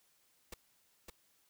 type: noise with echo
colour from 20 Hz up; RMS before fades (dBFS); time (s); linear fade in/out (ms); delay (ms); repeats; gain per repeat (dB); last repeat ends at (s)
pink; -45; 0.52-0.54; 5; 560; 1; -3; 1.1
effects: white hiss -72 dBFS RMS until 1.49 s